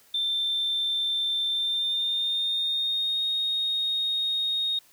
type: tone with pitch glide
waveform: sine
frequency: 3565 to 3723 Hz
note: A7 to A#7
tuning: +22 to -3 cents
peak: -23 dBFS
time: 0.14-4.79 s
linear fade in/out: 5 ms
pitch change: +75 cents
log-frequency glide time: 1.49-3.24 s
effects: tanh soft clip ceiling -19 dBFS + white hiss -58 dBFS RMS until 4.92 s